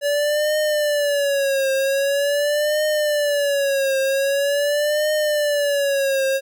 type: tone with vibrato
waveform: square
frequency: 572 Hz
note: D5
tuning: 46 cents flat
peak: -18 dBFS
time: 0.01-6.41 s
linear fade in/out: 50 ms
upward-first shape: triangle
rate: 0.44 Hz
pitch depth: 120 cents each way
effects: none